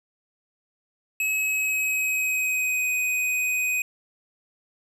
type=tone with pitch glide; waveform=square; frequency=2569 to 2502 Hz; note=E7 to D#7; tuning=-45 to +9 cents; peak=-23 dBFS; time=1.2-3.82 s; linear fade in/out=2 ms; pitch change=-46 cents; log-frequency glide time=1.31-2.93 s; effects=none